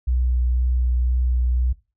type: tone with vibrato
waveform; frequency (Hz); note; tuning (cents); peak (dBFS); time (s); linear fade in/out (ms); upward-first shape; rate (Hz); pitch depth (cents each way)
sine; 61.8; B1; +2; -17; 0.07-1.73; 10; sine; 2; 13
effects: noise-tail reverb RT60 0.3 s tail -19 dB re dry